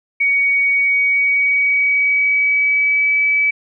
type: tone with pitch glide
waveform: sine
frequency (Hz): 2245 to 2293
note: C#7 to D7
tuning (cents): +21 to -42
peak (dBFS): -12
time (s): 0.2-3.51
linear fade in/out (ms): 10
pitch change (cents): +37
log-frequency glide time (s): 0.75-3.19
effects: none